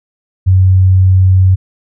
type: tone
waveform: sine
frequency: 93.6 Hz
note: F#2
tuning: 20 cents sharp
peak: -4 dBFS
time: 0.46-1.56 s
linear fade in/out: 20 ms
effects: none